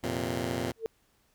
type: chord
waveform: 10% pulse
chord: F suspended fourth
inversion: none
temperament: just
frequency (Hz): 87.31 / 116.41 / 130.96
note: F2 / Bb2 / C3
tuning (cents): 0 / -2 / +2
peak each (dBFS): -28 / -26 / -28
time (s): 0.03-0.72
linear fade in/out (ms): 10
type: tone with exponential growth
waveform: sine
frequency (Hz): 448.9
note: A4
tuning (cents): +35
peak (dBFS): -24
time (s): 0.76-0.86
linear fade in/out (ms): 0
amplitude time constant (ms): 20
effects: pink hiss -69 dBFS RMS until 1.34 s